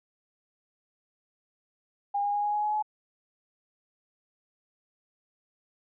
sine tone with pitch steps, 810 / 816.6 / 823.2 / 829.9 / 836.6 / 843.4 / 850.3 Hz, G#5 / G#5 / G#5 / G#5 / G#5 / G#5 / G#5, -43 / -29 / -16 / -1 / +12 / +26 / +41 cents, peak -25 dBFS, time 2.14-2.826 s, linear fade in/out 10 ms, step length 98 ms, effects none

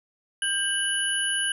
sine tone cluster, 1591 / 2966 / 10440 Hz, G6 / F#7 / E9, +25 / +4 / -18 cents, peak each -28 / -27 / -28 dBFS, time 0.42-1.52 s, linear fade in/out 2 ms, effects 10-bit

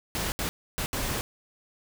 pink noise bursts at uneven times, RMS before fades -30 dBFS, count 4, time 0.15-0.32 / 0.39-0.49 / 0.78-0.86 / 0.93-1.21 s, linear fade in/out 0 ms, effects none

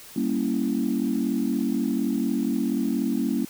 sine chord, G diminished seventh, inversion none, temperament equal, 196 / 233.1 / 277.2 / 329.6 Hz, G3 / Bb3 / Db4 / Fb4, 0 / 0 / 0 / 0 cents, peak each -29 / -25 / -26 / -30 dBFS, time 0.16-3.45 s, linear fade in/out 5 ms, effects tanh soft clip ceiling -13 dBFS + white hiss -45 dBFS RMS until 3.49 s

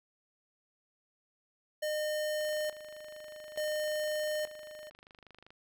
square tone with tremolo, 609 Hz, D#5, 37 cents flat, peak -32 dBFS, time 1.82-4.9 s, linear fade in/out 10 ms, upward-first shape square, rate 0.57 Hz, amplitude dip 80%
click train, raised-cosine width 0.3 ms, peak -38 dBFS, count 79, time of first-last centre 2.41-5.505 s, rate 25.2 Hz
effects none

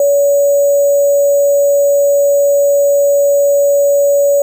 sine tone with sample-and-hold, 567 Hz, C#5, 39 cents sharp, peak -7 dBFS, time 0-4.42 s, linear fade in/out 2 ms, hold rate 7350 Hz, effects none

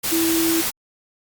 sine tone in noise, 329.6 Hz, E4, in tune, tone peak -18 dBFS, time 0.11-0.62 s, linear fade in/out 20 ms, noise white, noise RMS -23 dBFS, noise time 0.03-0.71 s, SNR +2 dB, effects Opus 48 kbps

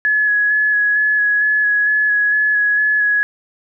sine tone with vibrato, 1691 Hz, G#6, 31 cents sharp, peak -12 dBFS, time 0.05-3.23 s, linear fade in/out 0 ms, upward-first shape square, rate 2.2 Hz, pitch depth 15 cents each way, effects none

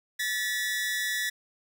sawtooth tone pair together, 1744.1 / 1939 Hz, A6 / B6, -16 / -32 cents, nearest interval major second, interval 184 cents, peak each -27 dBFS, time 0.19-1.3 s, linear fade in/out 10 ms, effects none

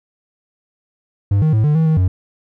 triangle tone with pitch steps, 100 / 156.2 / 108.9 / 149.4 / 160.7 / 158 / 92 Hz, G2 / D#3 / A2 / D3 / E3 / D#3 / F#2, +35 / +7 / -17 / +30 / -44 / +27 / -9 cents, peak -9 dBFS, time 1.31-2.08 s, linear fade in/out 5 ms, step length 110 ms, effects none

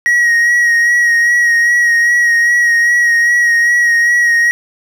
triangle tone with vibrato, 1896 Hz, A#6, 29 cents sharp, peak -6 dBFS, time 0.06-4.51 s, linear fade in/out 0 ms, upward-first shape sine, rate 2.5 Hz, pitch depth 27 cents each way, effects none

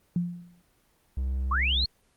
sine tone with exponential decay, 174.61 Hz, F3, in tune, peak -21 dBFS, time 0.16-0.62 s, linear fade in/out 2 ms, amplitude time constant 100 ms
triangle tone, 65.41 Hz, C2, in tune, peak -24 dBFS, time 1.17-1.85 s, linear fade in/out 5 ms
sine linear sweep, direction up, 1020 to 4396 Hz, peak -24 dBFS, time 1.51-1.86 s, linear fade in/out 5 ms
effects pink hiss -66 dBFS RMS until 2.16 s + Opus 24 kbps

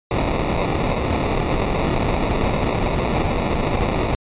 pink noise with sample-and-hold, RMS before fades -20 dBFS, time 0.11-4.15 s, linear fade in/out 0 ms, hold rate 1575 Hz, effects resampled to 8000 Hz

